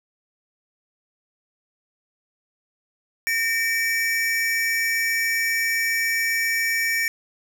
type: tone pair together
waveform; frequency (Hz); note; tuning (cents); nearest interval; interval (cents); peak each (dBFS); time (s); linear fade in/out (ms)
square; 1827.4 / 2300; A#6 / D7; -35 / -37; major third; 398; -24; 3.27-7.08; 0
effects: none